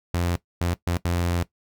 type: tone bursts at uneven times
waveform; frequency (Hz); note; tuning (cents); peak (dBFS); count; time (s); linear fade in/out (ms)
sawtooth; 87; F2; -6; -18; 4; 0.14-0.36 / 0.61-0.74 / 0.87-0.97 / 1.05-1.43; 0
effects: noise-tail reverb RT60 0.1 s tail -17 dB re dry